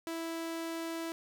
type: tone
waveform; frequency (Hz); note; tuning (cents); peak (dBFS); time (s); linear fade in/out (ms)
sawtooth; 329.6; E4; 0; -32; 0.07-1.12; 0
effects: none